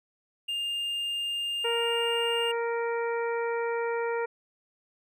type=tone; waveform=triangle; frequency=2810 Hz; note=F7; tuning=10 cents sharp; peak=-27 dBFS; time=0.48-2.52 s; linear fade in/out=10 ms
type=harmonic tone; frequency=466.2 Hz; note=A#4; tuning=in tune; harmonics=1 / 2 / 3 / 4 / 5; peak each=-28 / -34 / -38 / -40 / -42 dBFS; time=1.64-4.26 s; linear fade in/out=10 ms
effects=none